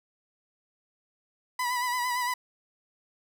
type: tone with vibrato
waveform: 30% pulse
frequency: 987 Hz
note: B5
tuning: 1 cent flat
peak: -24 dBFS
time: 1.59-2.34 s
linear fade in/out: 5 ms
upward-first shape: sine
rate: 8.8 Hz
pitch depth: 42 cents each way
effects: none